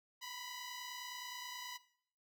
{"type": "tone pair together", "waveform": "10% pulse", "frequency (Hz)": [973.3, 1003], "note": ["B5", "B5"], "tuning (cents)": [-26, 26], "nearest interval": "minor second", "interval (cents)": 52, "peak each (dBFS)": [-40, -39], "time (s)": [0.21, 1.78], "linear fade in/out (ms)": 20, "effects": ["noise-tail reverb RT60 0.6 s tail -18 dB re dry"]}